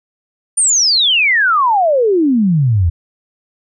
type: exponential sweep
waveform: sine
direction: down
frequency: 9397 to 79.1 Hz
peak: -9 dBFS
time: 0.57-2.9 s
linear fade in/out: 10 ms
effects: none